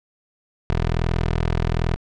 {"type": "tone", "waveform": "15% pulse", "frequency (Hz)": 41.2, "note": "E1", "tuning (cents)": 0, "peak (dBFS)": -13, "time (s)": [0.7, 1.96], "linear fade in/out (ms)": 0, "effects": ["low-pass 4000 Hz 12 dB/octave"]}